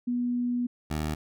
sine / 15% pulse tone pair in turn, 243.8 / 76.79 Hz, B3 / D#2, -22 / -22 cents, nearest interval octave + minor sixth, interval 2000 cents, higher first, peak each -25 / -22 dBFS, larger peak second, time 0.07-0.67 / 0.9-1.15 s, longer first, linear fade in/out 10 ms, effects none

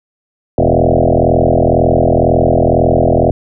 sine tone with frequency modulation, 370 Hz, F#4, in tune, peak -7 dBFS, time 0.58-3.31 s, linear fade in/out 2 ms, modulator 42 Hz, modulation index 7.8, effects none

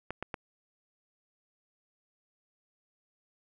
clicks, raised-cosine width 0.5 ms, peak -20 dBFS, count 3, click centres 0.106 / 0.226 / 0.342 s, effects none

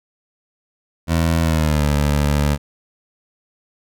20% pulse tone with pitch glide, 82.41 to 73 Hz, E2 to D2, 0 to -10 cents, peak -10 dBFS, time 1.07-2.58 s, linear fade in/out 50 ms, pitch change -210 cents, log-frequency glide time 1.41-1.87 s, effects none

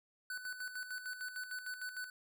square tone with tremolo, 1498 Hz, F#6, 21 cents sharp, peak -40 dBFS, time 0.3-2.1 s, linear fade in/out 2 ms, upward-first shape square, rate 6.6 Hz, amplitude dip 60%, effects none

